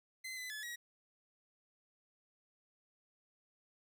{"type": "tone with pitch steps", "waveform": "sawtooth", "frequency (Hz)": [2054, 2011, 1718, 1908], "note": ["C7", "B6", "A6", "A#6"], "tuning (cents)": [-33, 31, -42, 40], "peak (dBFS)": -39, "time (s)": [0.24, 0.76], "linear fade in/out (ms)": 10, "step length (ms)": 130, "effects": []}